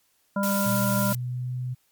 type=harmonic tone; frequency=199.1 Hz; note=G3; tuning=27 cents sharp; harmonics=1 / 3 / 5 / 7; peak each=-24 / -29 / -31 / -32 dBFS; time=0.36-1.13 s; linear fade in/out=5 ms
type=noise; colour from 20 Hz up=blue; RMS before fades=-30 dBFS; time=0.43-1.15 s; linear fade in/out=2 ms
type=tone with pitch glide; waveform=sine; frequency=121.7 to 125.85 Hz; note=B2 to B2; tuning=-25 to +33 cents; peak=-27 dBFS; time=0.65-1.75 s; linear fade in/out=20 ms; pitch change=+58 cents; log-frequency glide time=0.85-1.54 s
effects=white hiss -67 dBFS RMS until 1.91 s + MP3 96 kbps